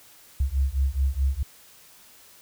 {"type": "beating tone pair", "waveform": "sine", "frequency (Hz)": [65.41, 70.11], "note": ["C2", "C#2"], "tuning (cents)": [0, 20], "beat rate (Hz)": 4.7, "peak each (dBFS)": -24, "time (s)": [0.4, 1.43], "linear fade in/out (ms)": 5, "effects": ["white hiss -52 dBFS RMS until 2.41 s"]}